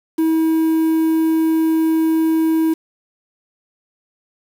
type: tone with quantisation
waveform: triangle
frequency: 321.5 Hz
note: E4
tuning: 43 cents flat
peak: -11 dBFS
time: 0.18-2.74 s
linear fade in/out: 10 ms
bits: 6
effects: none